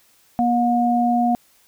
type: tone pair together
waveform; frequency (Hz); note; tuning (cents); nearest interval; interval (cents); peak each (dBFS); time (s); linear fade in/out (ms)
sine; 239.6 / 719.2; A#3 / F#5; +48 / -49; octave + perfect fifth; 1903; -18; 0.39-1.35; 0
effects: white hiss -57 dBFS RMS until 1.67 s